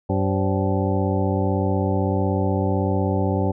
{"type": "harmonic tone with a mistuned harmonic", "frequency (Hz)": 96, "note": "G2", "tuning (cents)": -36, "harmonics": [1, 2, 3, 4, 5, 6, 8, 9], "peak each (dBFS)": [-22, -25, -27, -28, -29, -30, -31, -32], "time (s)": [0.09, 3.52], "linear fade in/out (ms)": 10, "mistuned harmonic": 5, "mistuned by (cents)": 120, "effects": []}